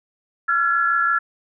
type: tone cluster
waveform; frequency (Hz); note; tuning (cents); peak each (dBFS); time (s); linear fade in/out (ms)
sine; 1363 / 1429 / 1698; F6 / F6 / G#6; -43 / +39 / +38; -18 / -27 / -21; 0.48-1.19; 10
effects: none